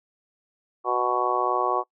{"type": "harmonic tone", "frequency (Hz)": 123.6, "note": "B2", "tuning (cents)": 2, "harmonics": [3, 4, 5, 6, 7, 8, 9], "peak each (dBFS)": [-29, -31, -31, -28, -31, -31, -25], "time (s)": [0.84, 1.84], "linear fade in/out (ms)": 50, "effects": ["noise-tail reverb RT60 0.1 s tail -25 dB re dry"]}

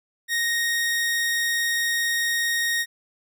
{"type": "tone", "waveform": "sawtooth", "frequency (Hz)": 1864.7, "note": "A#6", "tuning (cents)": 0, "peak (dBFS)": -18, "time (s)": [0.28, 2.86], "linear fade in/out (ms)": 50, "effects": []}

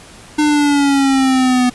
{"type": "exponential sweep", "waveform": "square", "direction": "down", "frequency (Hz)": [302.5, 246.9], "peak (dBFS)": -11, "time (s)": [0.38, 1.7], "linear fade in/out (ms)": 10, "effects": ["pink hiss -39 dBFS RMS until 1.74 s", "resampled to 24000 Hz"]}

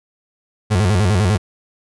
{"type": "tone with vibrato", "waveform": "35% pulse", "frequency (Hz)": 98, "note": "G2", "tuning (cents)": 0, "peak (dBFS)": -11, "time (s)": [0.7, 1.38], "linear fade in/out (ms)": 20, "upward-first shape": "square", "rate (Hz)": 10, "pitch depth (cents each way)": 150, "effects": ["resampled to 24000 Hz"]}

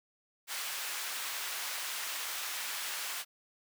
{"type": "high-pass noise", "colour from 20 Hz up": "pink", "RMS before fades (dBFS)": -38, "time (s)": [0.47, 3.25], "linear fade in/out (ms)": 50, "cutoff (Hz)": 1300, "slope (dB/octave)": 12, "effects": []}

